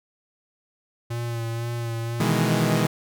square tone with vibrato, 116.7 Hz, A#2, 2 cents sharp, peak -27 dBFS, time 1.1-2.22 s, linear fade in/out 10 ms, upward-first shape sine, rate 2 Hz, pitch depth 27 cents each way
sawtooth chord, E major seventh, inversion second, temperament equal, 123.47 / 155.56 / 164.81 / 207.7 Hz, B2 / D#3 / E3 / G#3, 0 / 0 / 0 / 0 cents, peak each -21 dBFS, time 2.2-2.87 s, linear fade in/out 5 ms
effects none

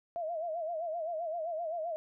sine tone with vibrato, 659.3 Hz, E5, in tune, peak -33 dBFS, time 0.16-1.96 s, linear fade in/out 0 ms, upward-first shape sine, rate 7.7 Hz, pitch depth 110 cents each way, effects none

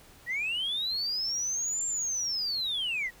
sine linear two-way sweep, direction up then down, 1860 to 7400 to 1860 Hz, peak -27 dBFS, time 0.26-3.11 s, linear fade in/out 50 ms, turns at 1.86 s, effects tanh soft clip ceiling -25 dBFS + pink hiss -55 dBFS RMS until 3.2 s

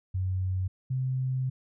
sine tone pair in turn, 93.2 / 129.86 Hz, F#2 / C3, +13 / -13 cents, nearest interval tritone, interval 574 cents, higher second, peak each -26 dBFS, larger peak neither, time 0.14-0.68 / 0.9-1.5 s, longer second, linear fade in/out 10 ms, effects none

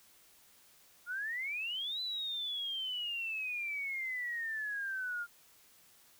sine exponential two-way sweep, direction up then down, 1396.9 to 4029 to 1396.9 Hz, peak -35 dBFS, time 1.06-5.27 s, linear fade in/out 50 ms, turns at 2.01 s, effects white hiss -63 dBFS RMS until 6.19 s

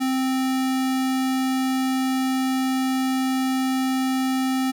square tone, 261.6 Hz, C4, in tune, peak -21 dBFS, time 0-4.72 s, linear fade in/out 20 ms, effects none

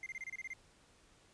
triangle tone bursts, 2093 Hz, C7, in tune, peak -39 dBFS, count 9, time 0.03-0.534 s, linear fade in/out 2 ms, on 32 ms, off 27 ms, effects pink hiss -66 dBFS RMS until 1.33 s + resampled to 22050 Hz

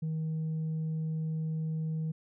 sine tone, 158.5 Hz, D#3, 32 cents sharp, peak -28 dBFS, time 0.02-2.12 s, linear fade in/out 10 ms, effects tanh soft clip ceiling -29 dBFS

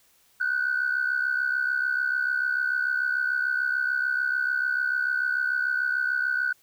sine tone pair together, 1466 / 1532.8 Hz, F#6 / G6, -16 / -39 cents, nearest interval minor second, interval 77 cents, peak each -24 / -26 dBFS, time 0.4-6.53 s, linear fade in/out 10 ms, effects tanh soft clip ceiling -17 dBFS + white hiss -62 dBFS RMS until 6.62 s

